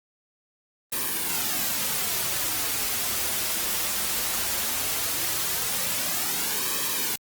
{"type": "noise with flanger", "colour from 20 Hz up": "white", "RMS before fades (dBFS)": -27, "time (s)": [0.92, 7.16], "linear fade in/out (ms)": 5, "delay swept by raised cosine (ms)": [1.4, 7.3], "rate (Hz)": 0.17, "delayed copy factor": -0.6, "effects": ["Opus 32 kbps"]}